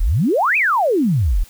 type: exponential two-way sweep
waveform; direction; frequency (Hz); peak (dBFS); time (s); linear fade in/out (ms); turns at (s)
sine; up then down; 32.7 to 2637 to 32.7; -13; 0-1.44; 10; 0.57
effects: white hiss -46 dBFS RMS until 1.49 s